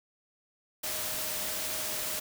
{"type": "tone in noise", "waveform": "sine", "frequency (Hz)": 622.3, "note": "D#5", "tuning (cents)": 0, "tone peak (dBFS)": -45, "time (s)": [0.83, 2.2], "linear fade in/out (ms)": 10, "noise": "white", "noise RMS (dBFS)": -34, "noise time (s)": [0.83, 2.2], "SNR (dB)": -14, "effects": []}